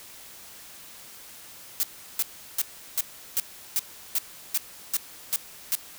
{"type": "noise bursts", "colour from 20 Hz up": "blue", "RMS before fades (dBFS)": -24, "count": 11, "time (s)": [1.8, 5.752], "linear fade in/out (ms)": 0, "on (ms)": 32, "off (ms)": 360, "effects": ["white hiss -46 dBFS RMS until 5.98 s"]}